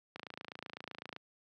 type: click train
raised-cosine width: 0.3 ms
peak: -27 dBFS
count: 29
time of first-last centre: 0.16-1.164 s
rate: 27.9 Hz
effects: high-pass 150 Hz 12 dB/octave